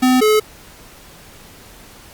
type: tone pair in turn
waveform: square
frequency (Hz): 255.1 / 429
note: C4 / A4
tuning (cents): -44 / -44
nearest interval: major sixth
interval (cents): 900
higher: second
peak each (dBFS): -11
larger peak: neither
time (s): 0.02-0.21 / 0.21-0.4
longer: neither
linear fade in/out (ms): 10
effects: pink hiss -42 dBFS RMS until 2.13 s + Opus 48 kbps